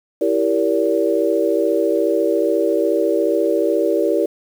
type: chord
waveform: sine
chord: E half-diminished seventh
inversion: none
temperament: equal with one note detuned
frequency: 329.6 / 392 / 466.2 / 574.2 Hz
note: E4 / G4 / Bb4 / D5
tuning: 0 / 0 / 0 / -39 cents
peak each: -20 dBFS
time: 0.21-4.26 s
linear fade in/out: 5 ms
effects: 7-bit